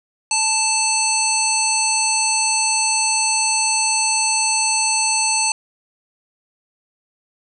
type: harmonic tone with a mistuned harmonic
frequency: 880 Hz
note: A5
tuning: in tune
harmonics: 1 / 3 / 5 / 7 / 9 / 10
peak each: -23 / -23 / -23 / -23 / -23 / -23 dBFS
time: 0.31-5.52 s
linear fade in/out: 2 ms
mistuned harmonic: 10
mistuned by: -43 cents
effects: none